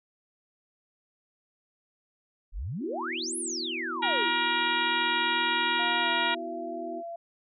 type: exponential two-way sweep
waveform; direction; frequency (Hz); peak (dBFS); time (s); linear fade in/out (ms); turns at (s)
sine; up then down; 34.65 to 11070 to 295.9; -31; 2.52-4.31; 50; 3.37
type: chord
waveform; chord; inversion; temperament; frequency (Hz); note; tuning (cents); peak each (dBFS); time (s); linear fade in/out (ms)
sine; B suspended fourth; none; equal; 246.9 / 329.6 / 370; B3 / E4 / F#4; 0 / 0 / 0; -42 / -38 / -40; 2.79-7.03; 50
type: harmonic tone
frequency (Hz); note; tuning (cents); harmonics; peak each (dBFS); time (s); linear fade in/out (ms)
474.4; A#4; +30; 2 / 3 / 4 / 5 / 6 / 7 / 8; -29 / -31 / -32 / -33 / -34 / -34 / -35; 4.02-6.35; 10
type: tone with pitch glide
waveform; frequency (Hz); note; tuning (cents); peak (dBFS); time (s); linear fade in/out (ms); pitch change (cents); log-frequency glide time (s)
sine; 706 to 678.8; F5 to F5; +19 to -49; -35; 5.79-7.16; 5; -68; 6-6.09
effects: none